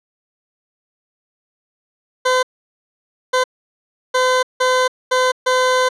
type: tone bursts at uneven times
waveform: 20% pulse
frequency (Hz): 510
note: C5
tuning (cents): -44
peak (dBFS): -8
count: 6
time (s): 2.25-2.43 / 3.33-3.44 / 4.14-4.43 / 4.6-4.88 / 5.11-5.32 / 5.46-5.89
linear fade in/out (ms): 10
effects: low-pass 7000 Hz 12 dB/octave